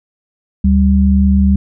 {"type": "tone pair together", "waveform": "sine", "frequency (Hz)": [73.42, 196], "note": ["D2", "G3"], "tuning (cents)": [0, 0], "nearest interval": "octave + perfect fourth", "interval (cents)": 1700, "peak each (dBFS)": -10, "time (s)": [0.64, 1.56], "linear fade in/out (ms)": 5, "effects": []}